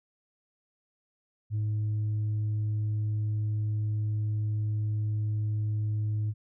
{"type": "tone", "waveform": "sine", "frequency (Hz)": 106.5, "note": "G#2", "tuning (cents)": 44, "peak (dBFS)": -24, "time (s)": [1.5, 6.34], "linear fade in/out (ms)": 50, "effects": ["tanh soft clip ceiling -25 dBFS"]}